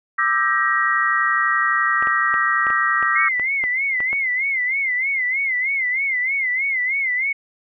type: chord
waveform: sine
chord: E half-diminished seventh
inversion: third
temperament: just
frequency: 1186.7 / 1318.5 / 1582.2 / 1898.7 Hz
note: D6 / E6 / G6 / Bb6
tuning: +18 / 0 / +16 / +31 cents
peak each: -22 / -22 / -24 / -19 dBFS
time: 0.18-3.29 s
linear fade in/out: 10 ms
type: clicks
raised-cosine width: 0.5 ms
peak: -15 dBFS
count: 10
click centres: 2.025 / 2.072 / 2.341 / 2.668 / 2.703 / 3.027 / 3.397 / 3.639 / 4.004 / 4.13 s
type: tone with vibrato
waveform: sine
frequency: 2093 Hz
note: C7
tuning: in tune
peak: -18 dBFS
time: 3.15-7.33 s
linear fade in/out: 10 ms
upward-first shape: sine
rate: 3.2 Hz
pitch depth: 110 cents each way
effects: none